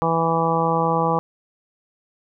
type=harmonic tone; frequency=164.81 Hz; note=E3; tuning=in tune; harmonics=1 / 2 / 3 / 4 / 5 / 6 / 7; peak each=-24 / -29 / -23 / -29 / -23 / -25 / -25 dBFS; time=0.02-1.19 s; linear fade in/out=0 ms; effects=none